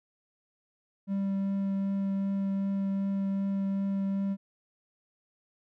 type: tone with vibrato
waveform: triangle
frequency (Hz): 196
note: G3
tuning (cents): 0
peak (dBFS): -25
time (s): 1.07-4.37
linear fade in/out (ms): 50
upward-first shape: triangle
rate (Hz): 2.6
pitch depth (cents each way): 9
effects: none